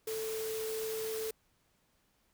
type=tone in noise; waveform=sine; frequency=440.7 Hz; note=A4; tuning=3 cents sharp; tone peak=-35 dBFS; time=0.07-1.31 s; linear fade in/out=5 ms; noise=white; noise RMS=-43 dBFS; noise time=0.07-1.31 s; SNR=+5 dB; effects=pink hiss -73 dBFS RMS until 2.33 s